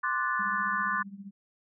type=chord; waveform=sine; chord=D dominant seventh; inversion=third; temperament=equal with one note detuned; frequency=1046.5 / 1174.7 / 1480 / 1746.8 Hz; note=C6 / D6 / F#6 / A6; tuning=0 / 0 / 0 / -13 cents; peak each=-32 dBFS; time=0.03-1.03 s; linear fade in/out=10 ms
type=tone with tremolo; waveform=sine; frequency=198.1 Hz; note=G3; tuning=18 cents sharp; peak=-37 dBFS; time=0.39-1.31 s; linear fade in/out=5 ms; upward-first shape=triangle; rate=15 Hz; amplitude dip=85%
effects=none